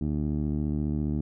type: tone with low-pass filter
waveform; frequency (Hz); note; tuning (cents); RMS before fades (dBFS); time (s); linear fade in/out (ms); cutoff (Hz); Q
15% pulse; 74.7; D2; +30; -28; 0.01-1.21; 5; 300; 1.4
effects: none